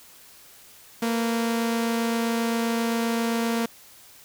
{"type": "tone pair together", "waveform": "sawtooth", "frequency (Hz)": [230, 487.6], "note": ["A#3", "B4"], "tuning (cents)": [-23, -22], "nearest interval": "octave + minor second", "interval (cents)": 1301, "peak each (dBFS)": [-19, -31], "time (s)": [1.02, 3.66], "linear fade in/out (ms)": 5, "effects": ["white hiss -50 dBFS RMS until 4.24 s"]}